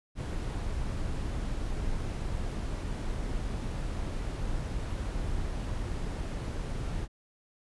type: noise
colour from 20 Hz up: brown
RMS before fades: -33 dBFS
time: 0.15-7.08 s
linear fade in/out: 50 ms
effects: resampled to 24000 Hz